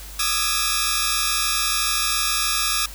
10% pulse tone cluster, 1194 / 1241 / 1313 / 1669 / 5540 Hz, D6 / D#6 / E6 / G#6 / F8, +28 / -5 / -7 / +8 / -15 cents, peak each -19 dBFS, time 0.19-2.86 s, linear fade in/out 5 ms, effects added 50 Hz sine -37 dBFS peak until 2.94 s + white hiss -40 dBFS RMS until 2.94 s

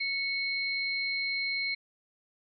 sine tone pair together, 2209 / 4170 Hz, C#7 / C8, -7 / -7 cents, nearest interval major seventh, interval 1100 cents, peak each -30 / -34 dBFS, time 0-1.75 s, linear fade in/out 10 ms, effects none

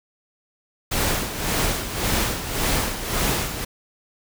pink noise with tremolo, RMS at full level -21 dBFS, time 0.91-3.65 s, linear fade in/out 10 ms, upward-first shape sine, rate 1.8 Hz, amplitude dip 65%, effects none

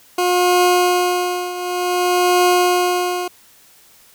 20% pulse tone with tremolo, 358.3 Hz, F4, 44 cents sharp, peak -6 dBFS, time 0.18-3.28 s, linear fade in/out 5 ms, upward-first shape triangle, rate 0.55 Hz, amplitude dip 80%, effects white hiss -49 dBFS RMS until 4.14 s

